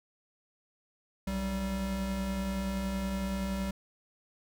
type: tone pair together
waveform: square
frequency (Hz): 60.9 / 193.35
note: B1 / G3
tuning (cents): -24 / -24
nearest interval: octave + minor sixth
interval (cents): 2000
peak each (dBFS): -37 / -33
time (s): 1.27-3.71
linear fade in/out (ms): 5
effects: none